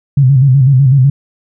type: tone with vibrato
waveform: sine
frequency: 133.8 Hz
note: C3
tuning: 39 cents sharp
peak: -4 dBFS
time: 0.17-1.1 s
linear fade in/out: 5 ms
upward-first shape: square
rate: 8 Hz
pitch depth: 83 cents each way
effects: none